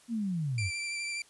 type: linear sweep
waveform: sine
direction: down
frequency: 241.3 to 82.7 Hz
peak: -29 dBFS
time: 0.08-0.71 s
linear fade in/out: 50 ms
type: tone with vibrato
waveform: sawtooth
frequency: 2349 Hz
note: D7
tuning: in tune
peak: -30 dBFS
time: 0.58-1.22 s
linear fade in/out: 2 ms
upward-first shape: sine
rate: 12 Hz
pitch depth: 18 cents each way
effects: white hiss -60 dBFS RMS until 1.29 s + resampled to 24000 Hz